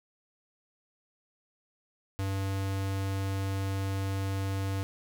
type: tone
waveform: square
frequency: 97.2 Hz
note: G2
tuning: 14 cents flat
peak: -30 dBFS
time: 2.19-4.83 s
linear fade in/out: 0 ms
effects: none